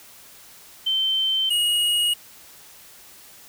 sine / square tone pair in turn, 3100 / 2883 Hz, G7 / F#7, -20 / -46 cents, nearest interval minor second, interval 126 cents, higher first, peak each -19 dBFS, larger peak neither, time 0.86-1.5 / 1.5-2.14 s, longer neither, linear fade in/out 10 ms, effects white hiss -47 dBFS RMS until 3.48 s

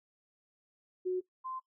sine tone pair in turn, 367.3 / 1038.9 Hz, F#4 / C6, -13 / -13 cents, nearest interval octave + tritone, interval 1800 cents, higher second, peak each -29 / -38 dBFS, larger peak first, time 1.05-1.21 / 1.44-1.6 s, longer neither, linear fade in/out 20 ms, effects noise-tail reverb RT60 0.1 s tail -17 dB re dry

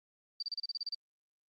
sine tone bursts, 4649 Hz, D8, 18 cents flat, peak -34 dBFS, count 10, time 0.4-0.947 s, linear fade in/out 2 ms, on 25 ms, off 33 ms, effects Opus 24 kbps

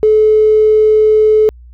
triangle tone with tanh clipping, 430.9 Hz, A4, 36 cents flat, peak -5 dBFS, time 0.03-1.49 s, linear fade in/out 0 ms, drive 2 dB, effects added 60 Hz sine -34 dBFS peak until 1.73 s

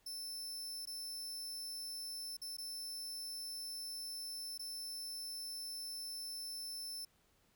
sawtooth tone with dropouts, 5300 Hz, E8, 9 cents sharp, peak -40 dBFS, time 0.06-7.05 s, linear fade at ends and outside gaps 5 ms, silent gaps 0.855-0.871 / 2.369-2.416 / 2.569-2.582 / 4.578-4.593 s, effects pink hiss -73 dBFS RMS until 7.55 s

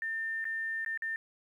sine tone with dropouts, 1800 Hz, A6, 39 cents sharp, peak -32 dBFS, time 0.02-1.16 s, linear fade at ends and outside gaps 1 ms, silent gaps 0.443-0.452 / 0.848-0.861 / 0.975-1.021 s, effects 10-bit

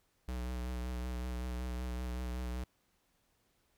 square tone with vibrato, 61.74 Hz, B1, in tune, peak -37 dBFS, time 0.28-2.64 s, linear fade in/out 5 ms, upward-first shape sine, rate 5.3 Hz, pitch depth 31 cents each way, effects pink hiss -75 dBFS RMS until 3.77 s

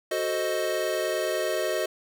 square chord, F# diminished seventh, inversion none, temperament equal, 370 / 440 / 523.3 / 622.3 Hz, F#4 / A4 / C5 / Eb5, 0 / 0 / 0 / 0 cents, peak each -32 / -34 / -33 / -29 dBFS, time 0.11-1.86 s, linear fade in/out 5 ms, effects none

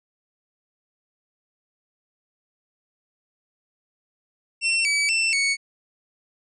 sawtooth tone with pitch steps, 2705 / 2288 / 2678 / 2223 Hz, E7 / D7 / E7 / C#7, +44 / -46 / +27 / +4 cents, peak -16 dBFS, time 4.61-5.57 s, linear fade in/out 50 ms, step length 240 ms, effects resampled to 22050 Hz

